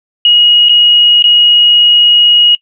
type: tone with dropouts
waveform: sine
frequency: 2891 Hz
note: F#7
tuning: 41 cents flat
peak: -3 dBFS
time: 0.25-2.55 s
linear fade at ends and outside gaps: 2 ms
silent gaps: 0.687-0.693 / 1.224-1.24 s
effects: noise-tail reverb RT60 0.1 s tail -22 dB re dry